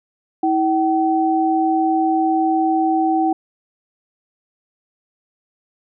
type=tone pair together; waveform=sine; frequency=322.8 / 764 Hz; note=E4 / G5; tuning=-36 / -45 cents; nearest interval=octave + minor third; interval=1491 cents; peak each=-17 dBFS; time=0.43-3.33 s; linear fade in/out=5 ms; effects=none